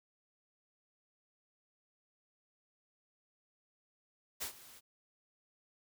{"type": "noise with ADSR envelope", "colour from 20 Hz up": "white", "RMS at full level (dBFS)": -38, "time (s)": [4.4, 4.81], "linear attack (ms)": 23, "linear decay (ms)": 97, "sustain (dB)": -18, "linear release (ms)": 35, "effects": []}